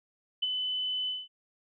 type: tone with ADSR envelope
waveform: sine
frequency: 3014 Hz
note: F#7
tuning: 31 cents sharp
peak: -24 dBFS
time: 0.42-1.28 s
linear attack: 11 ms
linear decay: 27 ms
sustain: -5 dB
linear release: 200 ms
effects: none

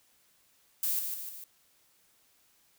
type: noise with echo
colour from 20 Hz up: violet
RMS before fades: -30 dBFS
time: 0.83-0.99 s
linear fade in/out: 2 ms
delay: 150 ms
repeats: 3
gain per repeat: -5 dB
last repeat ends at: 1.44 s
effects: white hiss -67 dBFS RMS until 2.78 s

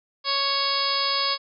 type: harmonic tone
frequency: 554.4 Hz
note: C#5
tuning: in tune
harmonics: 1 / 2 / 3 / 4 / 5 / 6 / 7 / 8 / 9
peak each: -34 / -27 / -36 / -33 / -36 / -31 / -32 / -27 / -28 dBFS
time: 0.24-1.38 s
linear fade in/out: 50 ms
effects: none

